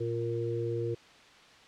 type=harmonic tone; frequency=116.54 Hz; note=A#2; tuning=in tune; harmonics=1 / 3 / 4; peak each=-34 / -34 / -34 dBFS; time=0-0.95 s; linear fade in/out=10 ms; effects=white hiss -55 dBFS RMS until 1.67 s + low-pass 4000 Hz 12 dB/octave